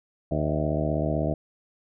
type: harmonic tone with a mistuned harmonic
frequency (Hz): 75.9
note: D#2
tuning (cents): -42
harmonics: 1 / 2 / 3 / 4 / 5 / 6 / 7 / 8 / 9 / 10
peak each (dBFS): -31 / -28 / -33 / -31 / -36 / -37 / -35 / -33 / -31 / -43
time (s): 0.31-1.34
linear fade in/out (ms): 5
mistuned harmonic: 9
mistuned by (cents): -73
effects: none